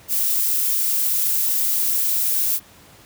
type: noise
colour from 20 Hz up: violet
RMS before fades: -20 dBFS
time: 0.08-2.6 s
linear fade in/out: 50 ms
effects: pink hiss -48 dBFS RMS until 3.05 s + high-pass 60 Hz 12 dB/octave